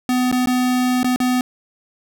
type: tone with dropouts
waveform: square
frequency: 251.1 Hz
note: B3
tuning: 29 cents sharp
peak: -16 dBFS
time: 0.09-1.41 s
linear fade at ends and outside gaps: 1 ms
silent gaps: 0.315-0.325 / 0.459-0.472 / 1.031-1.044 / 1.161-1.202 s
effects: none